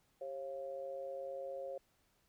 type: tone with amplitude modulation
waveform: sine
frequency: 542 Hz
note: C#5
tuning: 39 cents flat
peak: -37 dBFS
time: 0.21-1.78 s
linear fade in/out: 5 ms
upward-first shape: sine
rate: 149 Hz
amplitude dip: 80%
effects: pink hiss -75 dBFS RMS until 2.28 s